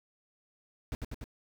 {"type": "noise with echo", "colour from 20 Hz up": "brown", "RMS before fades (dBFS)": -35, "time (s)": [0.92, 0.95], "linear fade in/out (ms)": 0, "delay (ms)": 97, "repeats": 3, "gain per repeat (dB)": -2, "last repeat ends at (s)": 1.241, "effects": []}